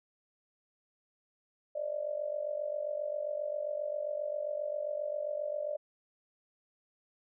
sine tone with amplitude modulation, 595 Hz, D5, 22 cents sharp, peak -29 dBFS, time 1.75-5.77 s, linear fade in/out 10 ms, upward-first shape sine, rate 47.5 Hz, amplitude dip 80%, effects none

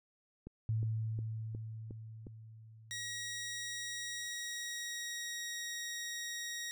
click train, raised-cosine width 3 ms, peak -33 dBFS, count 6, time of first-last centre 0.47-2.269 s, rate 2.78 Hz
sine tone with exponential decay, 110.7 Hz, A2, 11 cents sharp, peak -30 dBFS, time 0.69-4.28 s, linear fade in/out 0 ms, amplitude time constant 780 ms
15% pulse tone with pitch glide, 1900 to 1886.9 Hz, A#6 to A#6, +33 to +21 cents, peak -33 dBFS, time 2.91-6.71 s, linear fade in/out 0 ms, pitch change -12 cents, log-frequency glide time 4.16-5.8 s
effects none

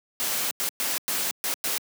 white noise bursts at uneven times, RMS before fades -27 dBFS, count 6, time 0.2-0.51 / 0.6-0.69 / 0.8-0.98 / 1.08-1.31 / 1.44-1.54 / 1.64-1.78 s, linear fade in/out 0 ms, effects high-pass 200 Hz 12 dB/octave

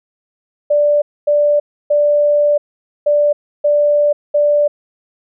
sine tone bursts at uneven times, 587.3 Hz, D5, in tune, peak -9 dBFS, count 6, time 0.7-1.02 / 1.27-1.6 / 1.9-2.58 / 3.06-3.33 / 3.64-4.13 / 4.34-4.68 s, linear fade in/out 10 ms, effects none

